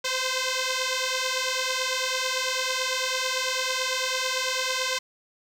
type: beating tone pair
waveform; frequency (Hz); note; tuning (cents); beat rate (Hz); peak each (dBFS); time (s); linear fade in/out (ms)
5% pulse; 512 / 521; C5 / C5; -38 / -7; 9; -16 / -16; 0.04-4.99; 10
effects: low-pass 10000 Hz 12 dB/octave + 8-bit